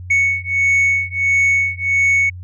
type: beating tone pair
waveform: sine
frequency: 2217 / 2218.5 Hz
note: C#7 / C#7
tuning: 0 / +1 cents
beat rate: 1.5 Hz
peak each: -14 dBFS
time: 0.1-2.3 s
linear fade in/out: 10 ms
effects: tanh soft clip ceiling -10 dBFS + added 90 Hz sine -29 dBFS peak until 2.43 s